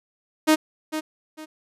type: tone with echo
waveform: sawtooth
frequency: 311.1 Hz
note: D#4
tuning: in tune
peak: -10 dBFS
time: 0.47-0.56 s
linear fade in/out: 20 ms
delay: 450 ms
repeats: 2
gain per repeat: -11 dB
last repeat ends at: 1.46 s
effects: resampled to 32000 Hz